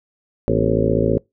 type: harmonic tone with a mistuned harmonic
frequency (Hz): 55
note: A1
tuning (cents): 0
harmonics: 1 / 2 / 3 / 4 / 5 / 6 / 7 / 8 / 9 / 10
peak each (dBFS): -27 / -23 / -24 / -24 / -25 / -27 / -22 / -22 / -25 / -23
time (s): 0.48-1.18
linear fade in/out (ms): 0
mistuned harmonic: 4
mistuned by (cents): +130
effects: noise-tail reverb RT60 0.2 s tail -25 dB re dry

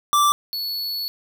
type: tone pair in turn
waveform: square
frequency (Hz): 1171 / 4413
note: D6 / C#8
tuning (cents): -5 / -9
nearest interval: octave + major seventh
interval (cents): 2296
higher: second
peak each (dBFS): -15 / -25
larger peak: first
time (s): 0.13-0.32 / 0.53-1.08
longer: second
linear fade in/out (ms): 0
effects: none

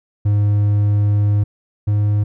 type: tone pair in turn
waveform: triangle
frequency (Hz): 103.1 / 103.82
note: G#2 / G#2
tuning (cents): -12 / 0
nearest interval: unison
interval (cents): 12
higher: second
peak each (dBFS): -10 / -11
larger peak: first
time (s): 0.25-1.44 / 1.87-2.24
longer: first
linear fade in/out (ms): 10
effects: none

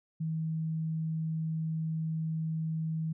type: tone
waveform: sine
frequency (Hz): 160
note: D#3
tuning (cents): +49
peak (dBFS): -30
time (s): 0.2-3.13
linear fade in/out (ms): 10
effects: none

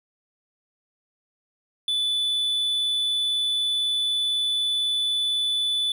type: tone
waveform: triangle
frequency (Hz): 3482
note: A7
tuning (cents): -19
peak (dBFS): -20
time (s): 1.88-5.92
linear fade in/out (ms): 2
effects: none

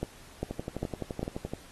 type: two click trains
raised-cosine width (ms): 2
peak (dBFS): -17 / -20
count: 4 / 13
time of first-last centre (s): 0.03-1.23 / 0.51-1.536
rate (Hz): 2.5 / 11.7
effects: pink hiss -53 dBFS RMS until 1.71 s + AAC 32 kbps

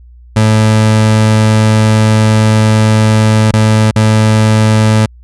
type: tone with dropouts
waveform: 30% pulse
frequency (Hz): 108.8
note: A2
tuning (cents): -19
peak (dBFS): -3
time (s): 0.36-5.06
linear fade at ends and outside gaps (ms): 5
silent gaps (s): 3.513-3.535 / 3.911-3.959
effects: added 60 Hz sine -34 dBFS peak until 5.23 s + resampled to 24000 Hz

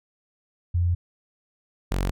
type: tone pair in turn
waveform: sine / sawtooth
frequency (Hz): 87.31 / 46.1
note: F2 / F#1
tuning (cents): 0 / -6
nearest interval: major seventh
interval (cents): 1106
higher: first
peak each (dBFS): -19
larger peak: neither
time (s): 0.74-0.95 / 1.91-2.11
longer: first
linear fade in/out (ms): 10
effects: none

